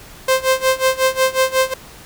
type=tone with tremolo; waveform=sawtooth; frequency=523 Hz; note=C5; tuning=1 cent flat; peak=-7 dBFS; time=0.28-1.74 s; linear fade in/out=5 ms; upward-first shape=sine; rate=5.5 Hz; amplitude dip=90%; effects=pink hiss -40 dBFS RMS until 2.05 s